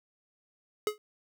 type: tone with exponential decay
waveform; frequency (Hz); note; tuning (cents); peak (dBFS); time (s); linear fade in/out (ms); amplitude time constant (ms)
square; 422.5; G#4; +30; -23; 0.87-0.98; 1; 23
effects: none